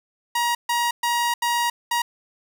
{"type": "tone bursts at uneven times", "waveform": "sawtooth", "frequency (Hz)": 950, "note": "A#5", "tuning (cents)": 33, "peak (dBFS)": -16, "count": 5, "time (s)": [[0.35, 0.55], [0.69, 0.91], [1.03, 1.34], [1.42, 1.7], [1.91, 2.02]], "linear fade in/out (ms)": 5, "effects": []}